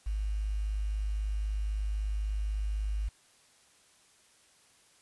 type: tone with quantisation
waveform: sine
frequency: 51.91 Hz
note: G#1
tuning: in tune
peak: -29 dBFS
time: 0.06-3.09 s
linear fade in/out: 10 ms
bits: 9
effects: white hiss -63 dBFS RMS until 5.01 s + resampled to 24000 Hz